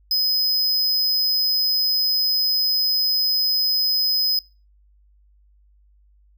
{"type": "tone", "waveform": "square", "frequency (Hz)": 5040, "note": "D#8", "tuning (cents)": 21, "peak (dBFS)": -18, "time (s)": [0.11, 4.39], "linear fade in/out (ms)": 2, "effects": ["noise-tail reverb RT60 0.3 s tail -21 dB re dry", "added 50 Hz sine -53 dBFS peak until 6.37 s"]}